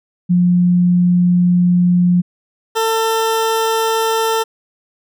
sine / 20% pulse tone pair in turn, 177.5 / 447.8 Hz, F3 / A4, +28 / +30 cents, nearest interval octave + major third, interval 1602 cents, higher second, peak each -9 dBFS, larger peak neither, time 0.29-2.22 / 2.75-4.44 s, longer first, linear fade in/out 20 ms, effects none

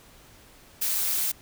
blue noise with amplitude modulation, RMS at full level -24 dBFS, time 0.81-1.32 s, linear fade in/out 10 ms, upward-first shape sine, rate 214 Hz, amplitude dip 50%, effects pink hiss -53 dBFS RMS until 1.41 s

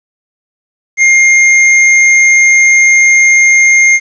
square tone, 2121 Hz, C7, 23 cents sharp, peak -4 dBFS, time 0.97-4 s, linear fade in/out 50 ms, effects resampled to 16000 Hz + 7-bit

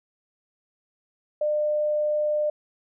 sine tone, 601 Hz, D5, 40 cents sharp, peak -21 dBFS, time 1.41-2.5 s, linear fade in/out 5 ms, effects none

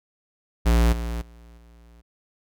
square tone with level steps, 58 Hz, A#1, 8 cents flat, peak -16 / -27 / -46 / -49 dBFS, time 0.65-2.02 s, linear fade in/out 20 ms, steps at 0.92 / 1.21 / 1.57 s, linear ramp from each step 10 ms, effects none

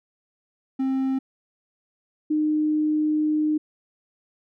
triangle / sine tone pair in turn, 265.3 / 305.5 Hz, C4 / D#4, +24 / -32 cents, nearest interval major second, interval 244 cents, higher second, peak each -19 dBFS, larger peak neither, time 0.79-1.19 / 2.3-3.58 s, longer second, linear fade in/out 10 ms, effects none

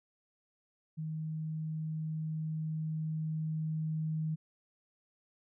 sine tone with level ramp, 157.2 Hz, D#3, 18 cents sharp, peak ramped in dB -35 to -31 dBFS, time 0.97-4.36 s, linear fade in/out 20 ms, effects none

